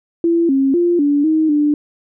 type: tone with pitch steps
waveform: sine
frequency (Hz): 337 / 270.6 / 347.3 / 288.1 / 314.9 / 295.5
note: E4 / C#4 / F4 / D4 / D#4 / D4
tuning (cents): +38 / -42 / -10 / -33 / +21 / +11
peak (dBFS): -11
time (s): 0.24-1.74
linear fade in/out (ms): 2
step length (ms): 250
effects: none